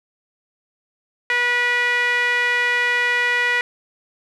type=tone with band-pass filter; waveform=sawtooth; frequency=486.3 Hz; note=B4; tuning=27 cents flat; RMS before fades=-19 dBFS; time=1.3-3.61 s; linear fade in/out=0 ms; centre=2000 Hz; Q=4.2; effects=none